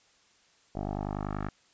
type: tone with low-pass filter sweep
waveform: 10% pulse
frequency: 50.3 Hz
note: G1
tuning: 45 cents sharp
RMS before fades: -34 dBFS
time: 0.75-1.49 s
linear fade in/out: 5 ms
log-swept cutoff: 650 to 1500 Hz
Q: 2.3
effects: white hiss -64 dBFS RMS until 1.73 s + resampled to 16000 Hz